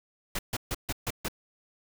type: noise bursts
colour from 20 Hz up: pink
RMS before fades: -31 dBFS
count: 6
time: 0.35-1.284 s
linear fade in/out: 5 ms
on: 39 ms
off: 140 ms
effects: none